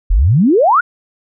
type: exponential sweep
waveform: sine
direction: up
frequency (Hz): 37.29 to 1513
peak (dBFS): -7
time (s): 0.1-0.81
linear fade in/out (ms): 10
effects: none